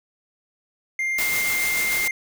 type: tone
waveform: triangle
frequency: 2107 Hz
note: C7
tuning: 12 cents sharp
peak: -20 dBFS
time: 0.99-2.11 s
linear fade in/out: 2 ms
type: noise with tremolo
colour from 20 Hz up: white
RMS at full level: -26 dBFS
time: 1.18-2.08 s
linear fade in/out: 5 ms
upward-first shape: sine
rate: 6.9 Hz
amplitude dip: 25%
effects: none